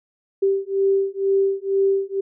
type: beating tone pair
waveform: sine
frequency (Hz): 390 / 392.1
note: G4 / G4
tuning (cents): -9 / 0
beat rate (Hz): 2.1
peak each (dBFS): -20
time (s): 0.42-2.21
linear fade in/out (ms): 10
effects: none